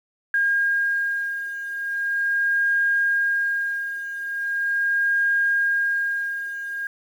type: beating tone pair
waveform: sine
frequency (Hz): 1619 / 1619.4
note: G#6 / G#6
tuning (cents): -45 / -44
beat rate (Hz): 0.4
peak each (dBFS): -26 / -21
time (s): 0.34-6.87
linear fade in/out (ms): 2
effects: 8-bit